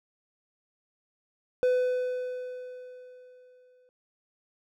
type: tone with exponential decay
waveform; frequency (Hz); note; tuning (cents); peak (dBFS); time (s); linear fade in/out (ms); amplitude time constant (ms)
triangle; 502; B4; +28; -18; 1.63-3.89; 0; 490
effects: none